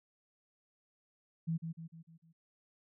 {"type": "tone with echo", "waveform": "sine", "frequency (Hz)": 164, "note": "E3", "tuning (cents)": -9, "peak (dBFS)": -31, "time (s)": [1.47, 1.58], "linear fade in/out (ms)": 20, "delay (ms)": 150, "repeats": 5, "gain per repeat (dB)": -6, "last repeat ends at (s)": 2.33, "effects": []}